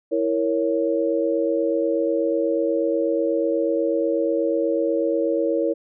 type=chord; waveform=sine; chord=A# diminished; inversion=second; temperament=equal; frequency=329.6 / 466.2 / 554.4 Hz; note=E4 / A#4 / C#5; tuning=0 / 0 / 0 cents; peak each=-23 dBFS; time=0.11-5.74 s; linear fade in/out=20 ms; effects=none